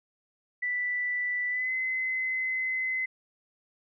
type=tone with pitch glide; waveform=sine; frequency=1975.5 to 2043 Hz; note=B6 to C7; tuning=0 to -42 cents; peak=-27 dBFS; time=0.62-3.06 s; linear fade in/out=10 ms; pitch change=+58 cents; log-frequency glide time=1.49-1.72 s; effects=none